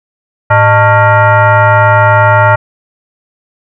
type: tone with frequency modulation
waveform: sine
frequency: 392 Hz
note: G4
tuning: in tune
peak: -3 dBFS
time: 0.5-2.56 s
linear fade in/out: 10 ms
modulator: 501 Hz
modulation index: 2.5
effects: none